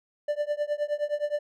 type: tone with tremolo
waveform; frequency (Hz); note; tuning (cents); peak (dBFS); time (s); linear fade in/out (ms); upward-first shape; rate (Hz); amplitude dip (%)
triangle; 590; D5; +8; -20; 0.28-1.39; 5; triangle; 9.6; 100
effects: none